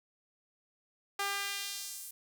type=tone with high-pass filter sweep; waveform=sawtooth; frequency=399.4 Hz; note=G4; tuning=32 cents sharp; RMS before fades=-38 dBFS; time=1.19-2.11 s; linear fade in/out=5 ms; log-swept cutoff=930 to 11000 Hz; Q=0.97; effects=none